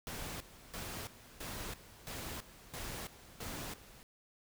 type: noise with tremolo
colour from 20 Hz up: pink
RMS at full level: -43 dBFS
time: 0.07-4.03 s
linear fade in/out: 0 ms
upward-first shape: square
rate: 1.5 Hz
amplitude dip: 80%
effects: none